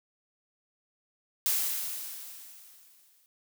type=noise with exponential decay; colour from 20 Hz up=blue; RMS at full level=-26 dBFS; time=1.46-3.26 s; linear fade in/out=0 ms; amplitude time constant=390 ms; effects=none